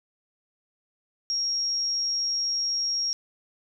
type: tone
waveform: sine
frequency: 5588 Hz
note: F8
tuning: in tune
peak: -24 dBFS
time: 1.3-3.13 s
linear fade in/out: 0 ms
effects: none